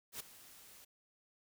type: noise with ADSR envelope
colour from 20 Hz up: white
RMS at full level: -42 dBFS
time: 0.12-0.85 s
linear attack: 82 ms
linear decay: 5 ms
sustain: -16 dB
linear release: 9 ms
effects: none